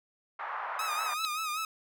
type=band-pass noise; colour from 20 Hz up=white; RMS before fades=-37 dBFS; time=0.39-1.14 s; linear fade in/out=5 ms; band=810 to 1400 Hz; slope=24 dB/octave
type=tone with vibrato; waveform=sawtooth; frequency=1257 Hz; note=D#6; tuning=17 cents sharp; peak=-28 dBFS; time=0.79-1.65 s; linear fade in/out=2 ms; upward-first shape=sine; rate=5.2 Hz; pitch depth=74 cents each way
type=tone with exponential growth; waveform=sine; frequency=3951 Hz; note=B7; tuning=in tune; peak=-25 dBFS; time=1.16-1.25 s; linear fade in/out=0 ms; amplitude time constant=19 ms
effects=none